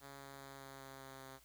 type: tone with pitch steps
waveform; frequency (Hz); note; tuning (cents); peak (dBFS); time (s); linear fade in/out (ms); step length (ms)
5% pulse; 138.59 / 137.71 / 136.84 / 135.97 / 135.11 / 134.26 / 133.41; C#3 / C#3 / C#3 / C#3 / C#3 / C3 / C3; 0 / -11 / -22 / -33 / -44 / +45 / +34; -40; 0-1.4; 50; 200
effects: added 60 Hz sine -70 dBFS peak until 1.44 s + white hiss -67 dBFS RMS until 1.44 s